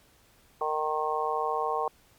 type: harmonic tone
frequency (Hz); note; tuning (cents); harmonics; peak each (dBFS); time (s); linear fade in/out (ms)
154; D#3; -17; 3 / 4 / 5 / 6 / 7; -32 / -36 / -31 / -34 / -31; 0.61-1.88; 2
effects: pink hiss -61 dBFS RMS until 2.18 s + MP3 96 kbps